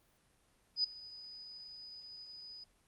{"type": "tone with ADSR envelope", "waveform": "sine", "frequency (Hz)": 4978, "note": "D#8", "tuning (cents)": 0, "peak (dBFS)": -27, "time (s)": [0.76, 2.64], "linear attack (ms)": 80, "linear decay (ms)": 7, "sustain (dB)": -20, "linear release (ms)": 7, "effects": ["pink hiss -71 dBFS RMS until 2.87 s", "Opus 24 kbps"]}